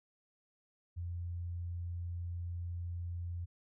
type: tone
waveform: sine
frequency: 86.8 Hz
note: F2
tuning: 10 cents flat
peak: -37 dBFS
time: 0.96-3.46 s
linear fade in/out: 20 ms
effects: none